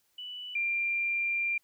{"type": "tone pair in turn", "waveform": "sine", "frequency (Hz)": [2968, 2381], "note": ["F#7", "D7"], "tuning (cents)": [5, 23], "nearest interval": "major third", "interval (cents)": 382, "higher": "first", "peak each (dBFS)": [-38, -27], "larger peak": "second", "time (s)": [[0.18, 0.55], [0.55, 1.58]], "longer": "second", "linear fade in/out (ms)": 5, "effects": ["white hiss -72 dBFS RMS until 1.63 s"]}